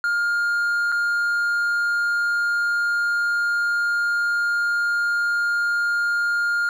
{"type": "tone with dropouts", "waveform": "triangle", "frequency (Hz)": 1411, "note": "F6", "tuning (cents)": 17, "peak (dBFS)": -17, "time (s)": [0.04, 6.69], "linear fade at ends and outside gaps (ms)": 1, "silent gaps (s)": [0.919, 0.923], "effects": []}